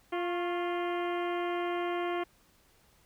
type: harmonic tone with a mistuned harmonic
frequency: 349.2 Hz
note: F4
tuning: in tune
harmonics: 1 / 2 / 3 / 4 / 5 / 6 / 7 / 8 / 9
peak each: -32 / -36 / -39 / -44 / -46 / -44 / -49 / -50 / -50 dBFS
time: 0.12-2.24 s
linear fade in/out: 10 ms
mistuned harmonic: 3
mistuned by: +58 cents
effects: pink hiss -65 dBFS RMS until 3.05 s